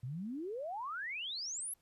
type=exponential sweep; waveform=sine; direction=up; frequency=116.3 to 11560 Hz; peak=-38 dBFS; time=0.03-1.74 s; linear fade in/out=5 ms; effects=pink hiss -75 dBFS RMS until 1.81 s + resampled to 32000 Hz